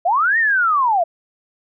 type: linear two-way sweep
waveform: sine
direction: up then down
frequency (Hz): 642 to 1881 to 642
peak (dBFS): -13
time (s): 0.05-1.04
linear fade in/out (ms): 10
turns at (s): 0.38
effects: none